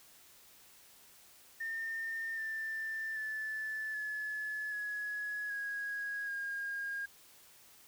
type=tone with pitch steps; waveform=sine; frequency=1812 / 1778.8 / 1746.2 / 1714.3 / 1682.9 / 1652 / 1621.8 Hz; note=A#6 / A6 / A6 / A6 / G#6 / G#6 / G#6; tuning=-50 / +18 / -14 / -46 / +22 / -10 / -42 cents; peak=-35 dBFS; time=1.6-7.06 s; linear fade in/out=10 ms; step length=780 ms; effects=tanh soft clip ceiling -31 dBFS + white hiss -60 dBFS RMS until 7.87 s